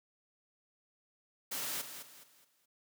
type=noise with echo; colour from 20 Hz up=white; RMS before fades=-38 dBFS; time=1.51-1.82 s; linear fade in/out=10 ms; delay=210 ms; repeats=4; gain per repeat=-9 dB; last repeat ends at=2.66 s; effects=high-pass 150 Hz 12 dB/octave